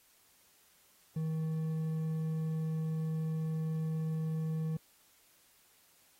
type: tone with hard clipping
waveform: triangle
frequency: 158.9 Hz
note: D#3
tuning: 37 cents sharp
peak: -33 dBFS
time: 1.16-4.77 s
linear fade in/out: 5 ms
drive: 7 dB
effects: white hiss -66 dBFS RMS until 6.19 s + AAC 48 kbps